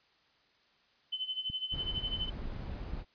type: tone with tremolo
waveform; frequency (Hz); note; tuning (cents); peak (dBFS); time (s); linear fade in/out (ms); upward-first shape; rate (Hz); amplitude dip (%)
sine; 3042; F#7; +47; -31; 1.12-2.3; 10; sine; 12; 80
type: click train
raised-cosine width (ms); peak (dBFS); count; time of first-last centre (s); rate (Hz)
5; -30; 7; 1.5-2.935; 4.18
type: noise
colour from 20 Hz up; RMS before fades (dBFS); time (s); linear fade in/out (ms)
brown; -40; 1.71-3.05; 50
effects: white hiss -68 dBFS RMS until 3.14 s + resampled to 11025 Hz